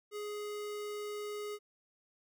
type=tone; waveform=square; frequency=416.8 Hz; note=G#4; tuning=6 cents sharp; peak=-39 dBFS; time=0.11-1.59 s; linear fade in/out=50 ms; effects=none